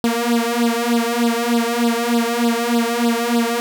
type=tone with flanger; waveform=sawtooth; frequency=235 Hz; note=A#3; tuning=14 cents sharp; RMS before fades=-18 dBFS; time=0.04-3.6 s; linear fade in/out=0 ms; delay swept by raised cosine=0.22 to 2.72 ms; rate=3.3 Hz; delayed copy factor=+0.9; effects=none